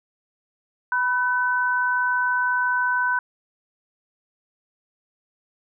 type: tone pair together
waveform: sine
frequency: 987.8 / 1513.6 Hz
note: B5 / F#6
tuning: 0 / +39 cents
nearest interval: perfect fifth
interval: 739 cents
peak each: -23 / -21 dBFS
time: 0.92-3.19 s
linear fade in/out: 2 ms
effects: none